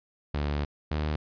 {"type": "tone pair in turn", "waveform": "sawtooth", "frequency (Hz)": [73, 76.14], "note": ["D2", "D#2"], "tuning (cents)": [-10, -37], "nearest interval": "minor second", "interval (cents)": 73, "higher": "second", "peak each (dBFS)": -23, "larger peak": "neither", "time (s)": [[0.34, 0.65], [0.91, 1.16]], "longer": "first", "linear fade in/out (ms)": 5, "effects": ["resampled to 11025 Hz"]}